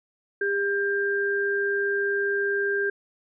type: tone pair together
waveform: sine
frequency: 401.2 / 1591.9 Hz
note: G4 / G6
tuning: +40 / +26 cents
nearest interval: 2 octaves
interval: 2386 cents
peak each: -25 dBFS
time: 0.41-2.9 s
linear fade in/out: 5 ms
effects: none